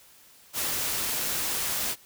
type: noise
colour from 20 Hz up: white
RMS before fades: -29 dBFS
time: 0.53-1.96 s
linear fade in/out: 50 ms
effects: white hiss -55 dBFS RMS until 2.05 s